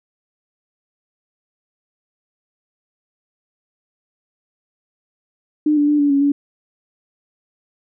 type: tone with pitch steps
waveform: sine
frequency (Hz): 301.8 / 291.8 / 295.9 / 287.8 / 279.1 / 285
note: D4 / D4 / D4 / D4 / C#4 / C#4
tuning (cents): +47 / -11 / +13 / -35 / +12 / +48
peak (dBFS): -12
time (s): 5.66-6.32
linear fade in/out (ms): 5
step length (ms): 110
effects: none